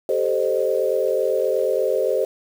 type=chord; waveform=sine; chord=A half-diminished seventh; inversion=third; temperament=equal with one note detuned; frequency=392 / 440 / 523.3 / 612.6 Hz; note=G4 / A4 / C5 / Eb5; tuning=0 / 0 / 0 / -27 cents; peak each=-24 / -24 / -21 / -25 dBFS; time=0.09-2.25 s; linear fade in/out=2 ms; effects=7-bit